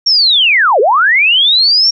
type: linear two-way sweep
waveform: sine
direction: down then up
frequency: 5610 to 387.3 to 5610 Hz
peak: -6 dBFS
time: 0.06-1.91 s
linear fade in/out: 10 ms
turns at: 0.8 s
effects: none